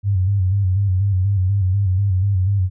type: tone with vibrato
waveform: sine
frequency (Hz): 96.3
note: G2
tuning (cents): -30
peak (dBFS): -14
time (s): 0.03-2.7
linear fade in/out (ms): 50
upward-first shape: square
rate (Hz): 4.1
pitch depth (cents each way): 70
effects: none